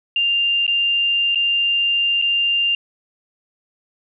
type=tone with dropouts; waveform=sine; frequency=2794 Hz; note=F7; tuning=in tune; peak=-15 dBFS; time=0.16-2.75 s; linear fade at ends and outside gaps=2 ms; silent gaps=0.666-0.678 / 1.348-1.356 / 2.216-2.222 s; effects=none